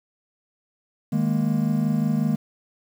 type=chord; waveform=triangle; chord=D# suspended fourth; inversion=none; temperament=equal; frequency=155.56 / 207.7 / 233.1 Hz; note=D#3 / G#3 / A#3; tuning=0 / 0 / 0 cents; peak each=-22 dBFS; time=1.12-2.36 s; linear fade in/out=10 ms; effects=8-bit